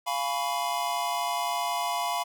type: chord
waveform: square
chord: C# dominant seventh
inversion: first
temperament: equal with one note detuned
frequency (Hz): 698.5 / 830.6 / 987.8 / 1119.7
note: E#5 / G#5 / B5 / C#6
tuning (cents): 0 / 0 / 0 / +17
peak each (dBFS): -32 / -36 / -31 / -37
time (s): 0.06-2.24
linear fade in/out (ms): 20
effects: none